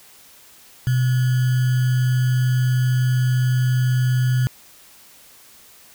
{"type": "tone with sample-and-hold", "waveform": "sine", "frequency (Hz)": 126.5, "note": "B2", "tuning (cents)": 42, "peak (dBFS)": -15, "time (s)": [0.87, 4.47], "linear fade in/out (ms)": 0, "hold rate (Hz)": 1575, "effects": ["white hiss -48 dBFS RMS until 5.94 s"]}